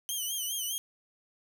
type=tone with vibrato; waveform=10% pulse; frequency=3091 Hz; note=G7; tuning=25 cents flat; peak=-24 dBFS; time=0.09-0.78 s; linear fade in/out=0 ms; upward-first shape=sine; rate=4.9 Hz; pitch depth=86 cents each way; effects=10-bit